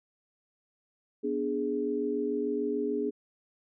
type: chord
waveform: sine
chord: G# diminished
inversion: first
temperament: equal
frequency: 246.9 / 293.7 / 415.3 Hz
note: B3 / D4 / G#4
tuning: 0 / 0 / 0 cents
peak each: -34 / -33 / -30 dBFS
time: 1.23-3.11 s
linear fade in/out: 20 ms
effects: none